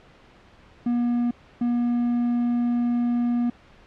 triangle tone bursts at uneven times, 240 Hz, B3, 49 cents flat, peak -18 dBFS, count 2, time 0.86-1.31 / 1.61-3.5 s, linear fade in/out 5 ms, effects pink hiss -52 dBFS RMS until 3.86 s + low-pass 3000 Hz 12 dB/octave

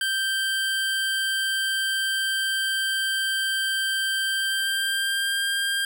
25% pulse tone with pitch glide, 1568 to 1596.3 Hz, G6 to G6, 0 to +31 cents, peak -19 dBFS, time 0.01-5.85 s, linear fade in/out 2 ms, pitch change +31 cents, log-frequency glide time 4.25-5.47 s, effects none

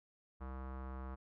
square tone with low-pass filter, 65.41 Hz, C2, in tune, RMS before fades -45 dBFS, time 0.4-1.16 s, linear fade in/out 20 ms, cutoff 1200 Hz, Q 2.9, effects none

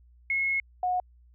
sine tone pair in turn, 2173 / 727.5 Hz, C#7 / F#5, -35 / -29 cents, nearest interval octave + perfect fifth, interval 1894 cents, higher first, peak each -24 dBFS, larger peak neither, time 0.3-0.6 / 0.83-1 s, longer first, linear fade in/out 2 ms, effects added 60 Hz sine -54 dBFS peak until 1.34 s

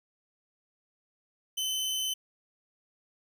sawtooth tone, 3047 Hz, G7, 50 cents flat, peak -26 dBFS, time 1.57-2.14 s, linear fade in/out 10 ms, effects none

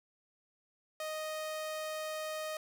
sawtooth tone, 622.3 Hz, D#5, in tune, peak -33 dBFS, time 1-2.57 s, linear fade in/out 2 ms, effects none

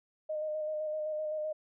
sine tone with vibrato, 615 Hz, D#5, 20 cents flat, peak -32 dBFS, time 0.29-1.53 s, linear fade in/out 10 ms, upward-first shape square, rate 7.8 Hz, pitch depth 18 cents each way, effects none

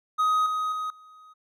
triangle tone with level steps, 1256 Hz, D#6, 16 cents sharp, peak -18 / -23 / -26 / -46 dBFS, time 0.18-1.34 s, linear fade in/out 20 ms, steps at 0.46 / 0.72 / 0.9 s, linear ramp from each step 2 ms, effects none

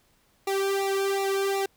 sawtooth tone with flanger, 392 Hz, G4, in tune, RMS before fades -26 dBFS, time 0.47-1.66 s, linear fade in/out 5 ms, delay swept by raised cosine 0.62 to 1.54 ms, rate 2.7 Hz, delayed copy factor -1, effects pink hiss -65 dBFS RMS until 1.76 s

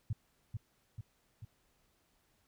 sine tone with echo, 108.5 Hz, A2, 24 cents flat, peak -31 dBFS, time 0.1-0.13 s, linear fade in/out 5 ms, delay 440 ms, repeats 3, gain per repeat -4 dB, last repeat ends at 1.45 s, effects pink hiss -74 dBFS RMS until 2.47 s

